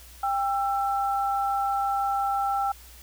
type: tone pair together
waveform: sine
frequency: 795 / 1337 Hz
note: G5 / E6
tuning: +24 / +24 cents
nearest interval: major sixth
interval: 900 cents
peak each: -24 / -29 dBFS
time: 0.23-2.72 s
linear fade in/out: 5 ms
effects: added 60 Hz sine -48 dBFS peak until 3.02 s + white hiss -50 dBFS RMS until 3.02 s